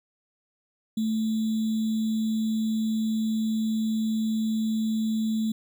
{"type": "tone with sample-and-hold", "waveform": "sine", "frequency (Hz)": 220, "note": "A3", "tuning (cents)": 0, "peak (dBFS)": -23, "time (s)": [0.97, 5.52], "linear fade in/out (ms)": 5, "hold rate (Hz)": 3675, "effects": []}